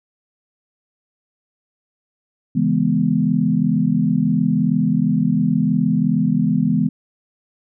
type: chord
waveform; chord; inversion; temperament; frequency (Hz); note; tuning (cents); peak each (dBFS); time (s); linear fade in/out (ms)
sine; C# minor seventh; none; equal; 138.59 / 164.81 / 207.7 / 246.9; C#3 / E3 / G#3 / B3; 0 / 0 / 0 / 0; -25 / -19 / -19 / -19; 2.55-6.89; 10
effects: none